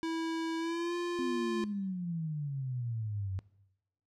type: tone with pitch glide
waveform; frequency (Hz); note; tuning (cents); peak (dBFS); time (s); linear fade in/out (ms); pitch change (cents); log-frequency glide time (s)
square; 326.9 to 348.3; E4 to F4; -14 to -5; -33; 0.03-1.64; 0; +109; 0.58-0.95
type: exponential sweep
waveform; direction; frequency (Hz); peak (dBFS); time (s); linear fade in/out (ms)
sine; down; 263.3 to 92.5; -33; 1.19-3.39; 0
effects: noise-tail reverb RT60 0.9 s tail -20 dB re dry + low-pass 6000 Hz 12 dB/octave